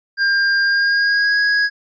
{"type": "tone with pitch glide", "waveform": "square", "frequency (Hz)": [1600, 1658.3], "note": ["G6", "G#6"], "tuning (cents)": [35, -3], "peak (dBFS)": -14, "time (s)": [0.17, 1.7], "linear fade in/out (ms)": 50, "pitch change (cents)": 62, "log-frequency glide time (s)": [0.63, 1.39], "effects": ["resampled to 16000 Hz"]}